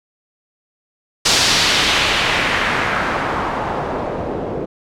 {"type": "noise with low-pass filter sweep", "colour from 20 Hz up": "white", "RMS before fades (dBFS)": -18, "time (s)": [1.25, 4.66], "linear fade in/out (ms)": 10, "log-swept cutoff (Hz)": [5600, 440], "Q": 1.3, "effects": []}